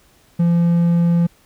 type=tone; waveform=triangle; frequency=170.9 Hz; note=F3; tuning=37 cents flat; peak=-10 dBFS; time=0.39-1.27 s; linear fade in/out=10 ms; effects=pink hiss -54 dBFS RMS until 1.45 s